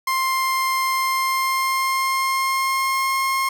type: tone with pitch glide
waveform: 30% pulse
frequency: 1053 to 1070.2 Hz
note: C6 to C6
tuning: +11 to +39 cents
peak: -16 dBFS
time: 0.07-3.49 s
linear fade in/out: 5 ms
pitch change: +28 cents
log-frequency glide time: 0.95-3.17 s
effects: none